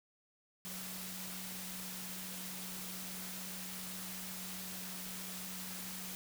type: tone in noise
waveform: sine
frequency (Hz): 185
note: F#3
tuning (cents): 0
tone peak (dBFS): -49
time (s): 0.65-6.15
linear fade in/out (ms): 0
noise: white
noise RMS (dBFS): -45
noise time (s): 0.65-6.15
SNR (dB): -7
effects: none